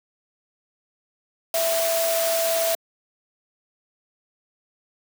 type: tone in noise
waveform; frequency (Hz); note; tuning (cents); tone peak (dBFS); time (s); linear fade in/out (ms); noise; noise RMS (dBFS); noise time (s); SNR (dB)
sine; 662; E5; +7; -21; 1.54-2.75; 2; white; -26; 1.54-2.75; +2
effects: high-pass 400 Hz 12 dB/octave